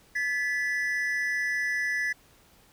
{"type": "tone pair together", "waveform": "triangle", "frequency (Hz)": [1720.3, 1975.5], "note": ["A6", "B6"], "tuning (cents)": [-39, 0], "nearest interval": "major second", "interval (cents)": 239, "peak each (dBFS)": -27, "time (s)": [0.15, 2.13], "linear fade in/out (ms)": 10, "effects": ["pink hiss -59 dBFS RMS until 2.72 s"]}